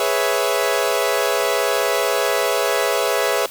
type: chord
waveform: sawtooth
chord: C# minor seventh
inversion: second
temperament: equal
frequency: 415.3 / 493.9 / 554.4 / 659.3 Hz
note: G#4 / B4 / C#5 / E5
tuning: 0 / 0 / 0 / 0 cents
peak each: -19 dBFS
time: 0-3.46 s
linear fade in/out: 2 ms
effects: white hiss -37 dBFS RMS until 3.5 s